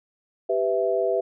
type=chord; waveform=sine; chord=E minor; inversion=first; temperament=equal with one note detuned; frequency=392 / 497.9 / 659.3 Hz; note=G4 / B4 / E5; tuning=0 / +14 / 0 cents; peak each=-25 / -25 / -24 dBFS; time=0.49-1.21 s; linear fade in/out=10 ms; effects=none